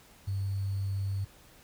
sine tone with sample-and-hold, 98 Hz, G2, in tune, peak -29 dBFS, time 0.27-1.25 s, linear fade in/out 10 ms, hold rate 4410 Hz, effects pink hiss -57 dBFS RMS until 1.63 s

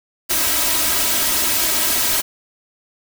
white noise with comb filter, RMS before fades -18 dBFS, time 0.29-2.22 s, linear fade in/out 20 ms, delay 3.1 ms, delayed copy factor +0.7, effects none

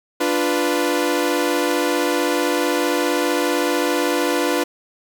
sawtooth chord, B diminished, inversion first, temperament equal, 293.7 / 349.2 / 493.9 Hz, D4 / F4 / B4, 0 / 0 / 0 cents, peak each -18 dBFS, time 0.2-4.64 s, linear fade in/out 10 ms, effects none

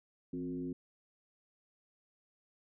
sine tone with frequency modulation, 263.4 Hz, C4, 12 cents sharp, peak -36 dBFS, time 0.33-0.73 s, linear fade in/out 5 ms, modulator 95.4 Hz, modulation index 0.92, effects none

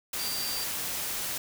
sine tone in noise, 4699 Hz, D8, in tune, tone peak -34 dBFS, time 0.19-0.64 s, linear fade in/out 5 ms, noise white, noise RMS -33 dBFS, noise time 0.13-1.38 s, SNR -4 dB, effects none

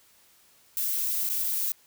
violet noise with dropouts, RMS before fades -28 dBFS, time 0.77-1.72 s, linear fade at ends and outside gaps 1 ms, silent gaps 1.291-1.298 / 1.439-1.443 s, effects white hiss -60 dBFS RMS until 1.86 s

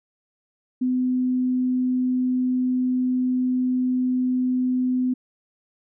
sine tone, 253.3 Hz, B3, 44 cents sharp, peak -19 dBFS, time 0.81-5.14 s, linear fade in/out 10 ms, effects none

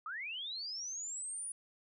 sine linear sweep, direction up, 1194 to 9800 Hz, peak -39 dBFS, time 0.06-1.52 s, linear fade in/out 2 ms, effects none

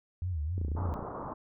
sine tone with vibrato, 82.41 Hz, E2, in tune, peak -30 dBFS, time 0.22-0.94 s, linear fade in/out 0 ms, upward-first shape sine, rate 3.7 Hz, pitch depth 200 cents each way
click train, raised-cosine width 3 ms, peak -27 dBFS, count 14, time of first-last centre 0.58-1.027 s, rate 29.1 Hz
white low-pass noise, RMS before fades -40 dBFS, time 0.76-1.34 s, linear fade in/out 10 ms, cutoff 1200 Hz, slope 48 dB/octave
effects none

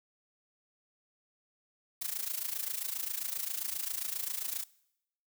blue noise with amplitude modulation, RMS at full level -33 dBFS, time 2.01-4.64 s, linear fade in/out 10 ms, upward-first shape sine, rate 27.5 Hz, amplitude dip 80%, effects noise-tail reverb RT60 0.8 s tail -22 dB re dry

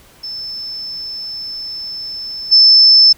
sine tone with level steps, 5274 Hz, E8, in tune, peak -23 / -4 dBFS, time 0.23-3.13 s, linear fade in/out 10 ms, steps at 2.51 s, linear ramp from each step 20 ms, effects pink hiss -46 dBFS RMS until 3.17 s

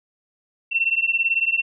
sine beating tone pair, 2700 / 2718 Hz, E7 / F7, +41 / -48 cents, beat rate 18 Hz, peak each -21 dBFS, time 0.71-1.62 s, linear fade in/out 20 ms, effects none

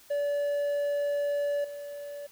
triangle tone with level steps, 576 Hz, D5, 34 cents flat, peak -24 / -35 dBFS, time 0.1-2.27 s, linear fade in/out 10 ms, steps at 1.64 s, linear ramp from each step 5 ms, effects white hiss -56 dBFS RMS until 2.31 s

